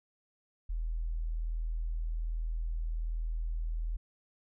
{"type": "tone", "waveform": "sine", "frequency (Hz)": 40.62, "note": "E1", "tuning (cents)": -25, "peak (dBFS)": -31, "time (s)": [0.69, 3.97], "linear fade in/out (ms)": 10, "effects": []}